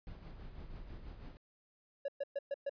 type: noise with tremolo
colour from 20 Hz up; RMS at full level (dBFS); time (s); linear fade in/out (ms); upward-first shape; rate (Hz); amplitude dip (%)
brown; -46; 0.07-1.37; 0; sine; 6.1; 50
type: tone bursts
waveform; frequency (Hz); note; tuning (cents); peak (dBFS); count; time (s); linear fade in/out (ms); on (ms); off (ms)
triangle; 560; C#5; +18; -32; 5; 2.05-2.695; 5; 33; 120
effects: resampled to 11025 Hz